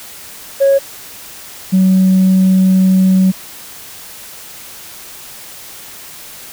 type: tone pair in turn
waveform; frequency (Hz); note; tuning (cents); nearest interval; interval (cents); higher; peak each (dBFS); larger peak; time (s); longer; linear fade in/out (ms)
sine; 550 / 188.05; C#5 / F#3; -14 / +28; octave + perfect fifth; 1858; first; -5; neither; 0.6-0.79 / 1.72-3.32; second; 20
effects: tanh soft clip ceiling -4 dBFS + white hiss -33 dBFS RMS until 6.52 s